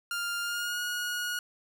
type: tone with pitch glide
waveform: sawtooth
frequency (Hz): 1400 to 1446.9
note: F6 to F#6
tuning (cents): +4 to -39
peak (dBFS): -27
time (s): 0.11-1.39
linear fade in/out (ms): 2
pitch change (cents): +57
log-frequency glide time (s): 0.41-0.8
effects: none